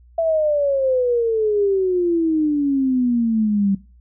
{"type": "exponential sweep", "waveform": "sine", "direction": "down", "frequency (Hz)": [668, 193.6], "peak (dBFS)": -15, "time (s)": [0.18, 3.75], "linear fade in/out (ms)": 5, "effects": ["noise-tail reverb RT60 0.3 s tail -19 dB re dry", "added 60 Hz sine -46 dBFS peak until 4 s"]}